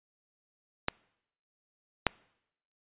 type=clicks; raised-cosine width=0.3 ms; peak=-11 / -6 dBFS; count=2; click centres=0.884 / 2.067 s; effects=noise-tail reverb RT60 0.8 s tail -25 dB re dry + resampled to 8000 Hz